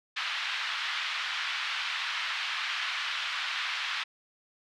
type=band-pass noise; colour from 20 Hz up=white; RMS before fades=-33 dBFS; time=0.16-4.04 s; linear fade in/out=10 ms; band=1100 to 3600 Hz; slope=24 dB/octave; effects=none